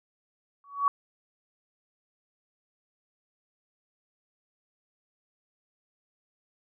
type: tone with exponential growth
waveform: sine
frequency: 1128 Hz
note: C#6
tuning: 30 cents sharp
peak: -17 dBFS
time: 0.64-0.88 s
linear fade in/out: 1 ms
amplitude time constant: 52 ms
effects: none